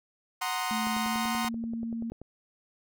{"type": "chord", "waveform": "sawtooth", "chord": "C half-diminished seventh", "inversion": "second", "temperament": "equal", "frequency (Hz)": [740, 932.3, 1046.5, 1244.5], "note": ["Gb5", "Bb5", "C6", "Eb6"], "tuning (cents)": [0, 0, 0, 0], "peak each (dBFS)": [-30, -32, -30, -34], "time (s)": [0.41, 1.49], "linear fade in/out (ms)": 10}
{"type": "tone with pitch glide", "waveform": "sine", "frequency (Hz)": [220, 229.6], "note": ["A3", "A#3"], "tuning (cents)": [0, -26], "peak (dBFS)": -31, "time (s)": [0.71, 2.1], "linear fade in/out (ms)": 0, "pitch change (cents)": 74, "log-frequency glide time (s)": [0.97, 1.34]}
{"type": "click train", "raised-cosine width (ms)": 2, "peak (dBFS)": -30, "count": 15, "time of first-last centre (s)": [0.87, 2.216], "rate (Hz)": 10.4}
{"effects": []}